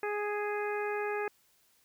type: harmonic tone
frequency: 415.3 Hz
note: G#4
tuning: in tune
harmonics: 1 / 2 / 3 / 4 / 5 / 6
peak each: -33 / -38 / -42 / -40 / -44 / -44 dBFS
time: 0.03-1.28 s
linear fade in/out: 2 ms
effects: white hiss -68 dBFS RMS until 1.84 s